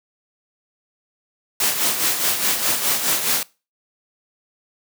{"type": "noise with tremolo", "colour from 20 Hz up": "white", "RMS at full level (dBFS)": -18, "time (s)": [1.6, 3.43], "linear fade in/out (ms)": 2, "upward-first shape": "sine", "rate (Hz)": 4.8, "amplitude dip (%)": 55, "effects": ["noise-tail reverb RT60 0.3 s tail -22 dB re dry", "high-pass 150 Hz 12 dB/octave"]}